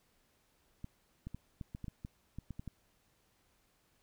clicks, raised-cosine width 5 ms, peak -30 dBFS, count 12, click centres 0.844 / 1.27 / 1.346 / 1.612 / 1.749 / 1.843 / 1.882 / 2.049 / 2.386 / 2.507 / 2.595 / 2.677 s, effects pink hiss -73 dBFS RMS until 4.02 s

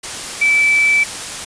sine tone in noise, 2315 Hz, D7, 25 cents flat, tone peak -10 dBFS, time 0.41-1.04 s, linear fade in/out 10 ms, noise white, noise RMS -26 dBFS, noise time 0.03-1.45 s, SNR +13 dB, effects resampled to 22050 Hz

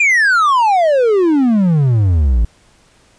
triangle exponential sweep, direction down, 2467 to 52.5 Hz, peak -7 dBFS, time 0-2.45 s, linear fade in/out 5 ms, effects pink hiss -51 dBFS RMS until 3.18 s + resampled to 22050 Hz

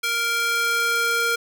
square tone with high-pass filter sweep, 466.2 Hz, A#4, in tune, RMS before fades -22 dBFS, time 0.03-1.36 s, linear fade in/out 10 ms, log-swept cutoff 1900 to 980 Hz, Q 1.5, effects none

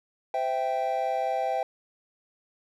triangle chord, C major, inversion none, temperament equal with one note detuned, 516.3 / 659.3 / 784 Hz, C5 / E5 / G5, -23 / 0 / 0 cents, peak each -30 / -28 / -26 dBFS, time 0.34-1.63 s, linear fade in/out 2 ms, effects none

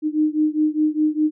sine beating tone pair, 304.5 / 309.4 Hz, D#4 / D#4, -37 / -10 cents, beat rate 4.9 Hz, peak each -19 / -20 dBFS, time 0.02-1.31 s, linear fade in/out 50 ms, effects none

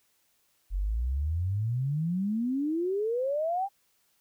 sine exponential sweep, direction up, 43.98 to 812 Hz, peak -26 dBFS, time 0.7-3.69 s, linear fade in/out 50 ms, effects white hiss -70 dBFS RMS until 4.2 s

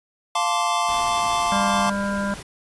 square chord, D minor seventh, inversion first, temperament equal with one note detuned, 698.5 / 880 / 1046.5 / 1162.5 Hz, F5 / A5 / C6 / D6, 0 / 0 / 0 / -18 cents, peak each -26 dBFS, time 0.35-1.9 s, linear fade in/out 5 ms
pink noise, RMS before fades -37 dBFS, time 0.88-2.43 s, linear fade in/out 10 ms
harmonic tone, 199.9 Hz, G3, 34 cents sharp, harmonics 1 / 3 / 5 / 7 / 8, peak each -24 / -29 / -31 / -32 / -33 dBFS, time 1.52-2.34 s, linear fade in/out 0 ms
effects resampled to 24000 Hz

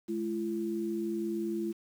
sine tone pair together, 212.8 / 339.1 Hz, G#3 / E4, +42 / +49 cents, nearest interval minor sixth, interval 807 cents, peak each -35 / -32 dBFS, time 0.08-1.73 s, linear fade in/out 20 ms, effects 9-bit

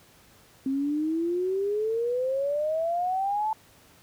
sine exponential sweep, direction up, 264.2 to 884 Hz, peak -24 dBFS, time 0.66-3.53 s, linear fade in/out 2 ms, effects pink hiss -56 dBFS RMS until 4.02 s + high-pass 60 Hz 12 dB/octave

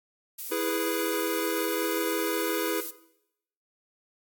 violet noise, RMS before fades -35 dBFS, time 0.38-2.91 s, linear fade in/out 10 ms
square chord, E major, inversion none, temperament equal, 329.6 / 415.3 / 493.9 Hz, E4 / G#4 / B4, 0 / 0 / 0 cents, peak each -32 dBFS, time 0.51-2.81 s, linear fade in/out 10 ms
effects noise-tail reverb RT60 0.8 s tail -17 dB re dry + AAC 64 kbps

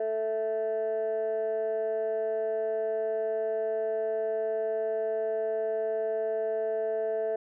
sine tone pair together, 440 / 659.3 Hz, A4 / E5, 0 / 0 cents, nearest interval perfect fifth, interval 700 cents, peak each -28 dBFS, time 0-7.36 s, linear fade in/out 5 ms, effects tanh soft clip ceiling -23 dBFS

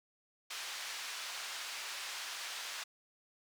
white band-pass noise, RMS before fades -43 dBFS, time 0.5-2.84 s, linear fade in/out 10 ms, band 940 to 5000 Hz, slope 12 dB/octave, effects none

